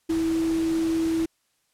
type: tone in noise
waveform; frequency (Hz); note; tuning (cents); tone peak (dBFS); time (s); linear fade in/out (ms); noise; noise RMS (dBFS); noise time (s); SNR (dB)
sine; 326.3; E4; -18; -21; 0.09-1.26; 10; pink; -38; 0.09-1.26; +14
effects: white hiss -70 dBFS RMS until 1.73 s + low-pass 11000 Hz 12 dB/octave